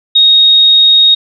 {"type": "tone", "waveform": "sine", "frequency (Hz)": 3740, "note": "A#7", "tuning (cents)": 5, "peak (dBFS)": -3, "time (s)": [0.15, 1.15], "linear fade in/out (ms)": 10, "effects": []}